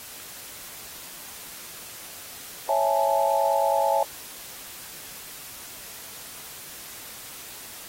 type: chord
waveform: sine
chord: A major seventh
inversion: first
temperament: equal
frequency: 554.4 / 659.3 / 830.6 / 880 Hz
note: C#5 / E5 / G#5 / A5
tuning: 0 / 0 / 0 / 0 cents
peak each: -25 dBFS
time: 2.69-4.03 s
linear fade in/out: 2 ms
effects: white hiss -41 dBFS RMS until 7.88 s + AAC 48 kbps